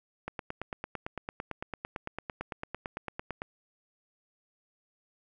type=click train; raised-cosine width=0.5 ms; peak=-20 dBFS; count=29; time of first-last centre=0.28-3.419 s; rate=8.92 Hz; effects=none